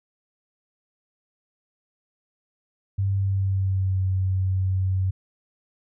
sine tone with pitch glide, 98 to 94.23 Hz, G2 to F#2, 0 to +32 cents, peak -20 dBFS, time 2.98-5.11 s, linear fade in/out 10 ms, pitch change -68 cents, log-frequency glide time 3.15-4.02 s, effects none

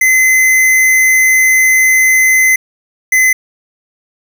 square tone pair in turn, 2046 / 2037 Hz, C7 / C7, -39 / -47 cents, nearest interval unison, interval 8 cents, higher first, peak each -7 dBFS, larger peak neither, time 0.01-2.56 / 3.12-3.33 s, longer first, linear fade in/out 5 ms, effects none

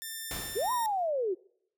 5% pulse tone with pitch glide, 1790 to 1852.1 Hz, A6 to A#6, +29 to -12 cents, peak -27 dBFS, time 0.02-0.86 s, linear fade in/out 0 ms, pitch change +59 cents, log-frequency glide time 0.61-0.7 s
pink noise with exponential decay, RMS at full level -36 dBFS, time 0.31-1.1 s, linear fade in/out 1 ms, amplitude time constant 170 ms
sine linear two-way sweep, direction up then down, 337.1 to 1027 to 343.6 Hz, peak -27 dBFS, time 0.55-1.35 s, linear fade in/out 20 ms, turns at 0.72 s
effects noise-tail reverb RT60 0.7 s tail -25 dB re dry

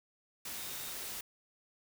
sine tone in noise, 3700 Hz, A#7, 14 cents flat, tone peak -52 dBFS, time 0.58-0.92 s, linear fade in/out 5 ms, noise white, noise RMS -42 dBFS, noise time 0.45-1.21 s, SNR -13 dB, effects none

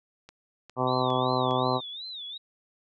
click train, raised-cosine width 0.2 ms, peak -29 dBFS, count 4, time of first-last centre 0.29-1.51 s, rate 2.46 Hz
harmonic tone, 127.7 Hz, C3, 42 cents flat, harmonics 1 / 2 / 3 / 4 / 5 / 6 / 7 / 8 / 9, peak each -32 / -32 / -32 / -32 / -32 / -32 / -32 / -32 / -32 dBFS, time 0.76-1.81 s, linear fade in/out 50 ms
sine tone with vibrato, 3717 Hz, A#7, 6 cents flat, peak -36 dBFS, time 0.87-2.38 s, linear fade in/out 10 ms, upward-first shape sine, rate 2.7 Hz, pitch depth 170 cents each way
effects none

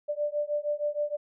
sine beating tone pair, 587.3 / 593.7 Hz, D5 / D5, 0 / +19 cents, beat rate 6.4 Hz, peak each -30 dBFS, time 0.08-1.17 s, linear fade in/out 20 ms, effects none

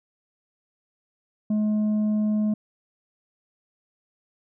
sine tone with tanh clipping, 212.5 Hz, G#3, 40 cents sharp, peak -21 dBFS, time 1.5-2.54 s, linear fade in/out 5 ms, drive 4 dB, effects none

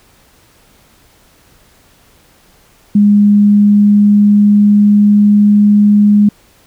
sine tone with pitch glide, 205.5 to 206.8 Hz, G#3 to G#3, -18 to -7 cents, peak -4 dBFS, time 2.95-6.29 s, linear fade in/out 5 ms, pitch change +11 cents, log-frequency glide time 3.34-5.7 s, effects pink hiss -48 dBFS RMS until 6.66 s

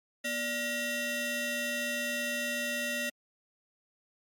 25% pulse ring-modulated tone, 829 Hz, G#5, 3 cents flat, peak -23 dBFS, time 0.24-3.1 s, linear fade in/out 10 ms, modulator 1070 Hz, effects high-pass 300 Hz 12 dB/octave + MP3 64 kbps

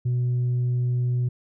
sine tone with tanh clipping, 123.47 Hz, B2, in tune, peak -21 dBFS, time 0.05-1.29 s, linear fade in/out 10 ms, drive 1 dB, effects none

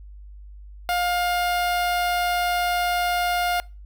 sawtooth tone with notch filter, 708 Hz, F5, 23 cents sharp, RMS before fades -23 dBFS, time 0.89-3.6 s, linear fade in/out 0 ms, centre 6900 Hz, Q 1.7, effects noise-tail reverb RT60 0.3 s tail -24 dB re dry + added 50 Hz sine -39 dBFS peak until 3.85 s

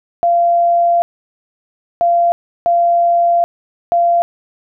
sine tone bursts at uneven times, 689 Hz, F5, 24 cents flat, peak -9 dBFS, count 4, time 0.23-1.02 / 2.01-2.32 / 2.66-3.44 / 3.92-4.22 s, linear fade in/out 0 ms, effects none

